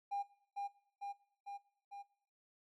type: tone with echo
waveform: triangle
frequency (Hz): 804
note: G5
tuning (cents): +44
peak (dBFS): -33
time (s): 0.11-0.23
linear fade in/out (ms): 20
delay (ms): 450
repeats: 4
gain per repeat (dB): -3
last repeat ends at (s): 2.03
effects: noise-tail reverb RT60 0.7 s tail -22 dB re dry + tanh soft clip ceiling -32 dBFS